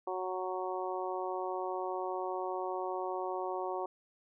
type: harmonic tone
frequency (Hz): 185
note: F#3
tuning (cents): 0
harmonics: 2 / 3 / 4 / 5 / 6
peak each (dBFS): -38 / -41 / -39 / -41 / -43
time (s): 0.07-3.86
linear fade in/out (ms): 5
effects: none